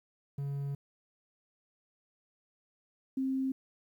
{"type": "tone pair in turn", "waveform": ["triangle", "sine"], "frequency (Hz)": [140.4, 265], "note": ["C#3", "C4"], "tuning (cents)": [22, 22], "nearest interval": "major seventh", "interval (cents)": 1100, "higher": "second", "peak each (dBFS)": [-31, -29], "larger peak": "second", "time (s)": [[0.38, 0.75], [3.17, 3.52]], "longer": "first", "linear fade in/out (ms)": 5, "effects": ["11-bit"]}